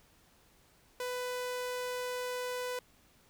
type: tone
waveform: sawtooth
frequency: 497.8 Hz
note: B4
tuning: 14 cents sharp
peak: -31 dBFS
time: 1-2.79 s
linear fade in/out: 2 ms
effects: pink hiss -65 dBFS RMS until 3.29 s